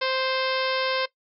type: harmonic tone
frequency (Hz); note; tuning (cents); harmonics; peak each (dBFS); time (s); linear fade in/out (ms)
523.3; C5; 0; 1 / 2 / 3 / 4 / 5 / 6 / 7 / 8 / 9 / 10; -27 / -30 / -32 / -33 / -34 / -35 / -35 / -36 / -37 / -37; 0.01-1.06; 10
effects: noise-tail reverb RT60 0.1 s tail -17 dB re dry